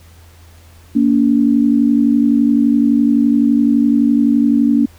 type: tone pair together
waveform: sine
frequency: 233.1 / 284.9 Hz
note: A#3 / C#4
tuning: 0 / +48 cents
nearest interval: minor third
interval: 348 cents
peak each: -12 dBFS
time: 0.95-4.86 s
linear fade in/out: 10 ms
effects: added 83 Hz sine -41 dBFS peak until 4.98 s + pink hiss -48 dBFS RMS until 4.98 s